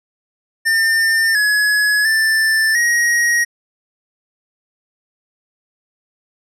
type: tone with pitch steps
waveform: square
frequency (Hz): 1802 / 1690 / 1769 / 1888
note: A6 / G#6 / A6 / A#6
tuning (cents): +41 / +30 / +9 / +22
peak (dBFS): -13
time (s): 0.65-3.45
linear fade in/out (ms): 20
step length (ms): 700
effects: low-pass 12000 Hz 12 dB/octave